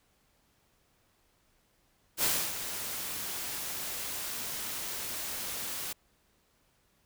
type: noise with ADSR envelope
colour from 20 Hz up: white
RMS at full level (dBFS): -27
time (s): 2.17-5.93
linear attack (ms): 61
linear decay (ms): 290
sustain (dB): -10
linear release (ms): 7
effects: pink hiss -70 dBFS RMS until 7.05 s